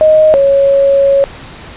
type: tone pair in turn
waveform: sine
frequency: 622.3 / 553.1 Hz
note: D#5 / C#5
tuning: 0 / -4 cents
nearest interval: major second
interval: 204 cents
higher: first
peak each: -3 / -5 dBFS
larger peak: first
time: 0.01-0.34 / 0.34-1.24 s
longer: second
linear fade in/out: 0 ms
effects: pink hiss -31 dBFS RMS until 1.76 s + resampled to 8000 Hz